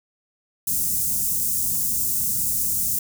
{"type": "band-stop noise", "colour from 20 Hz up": "white", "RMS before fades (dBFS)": -23, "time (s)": [0.67, 2.99], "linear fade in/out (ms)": 5, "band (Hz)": [230, 6900], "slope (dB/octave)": 24, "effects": []}